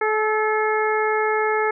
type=harmonic tone with a mistuned harmonic; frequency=430.8 Hz; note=A4; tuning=37 cents flat; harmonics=1 / 2 / 3 / 4 / 5; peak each=-21 / -24 / -26 / -27 / -28 dBFS; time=0.01-1.71 s; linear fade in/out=5 ms; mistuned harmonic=3; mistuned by=+20 cents; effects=none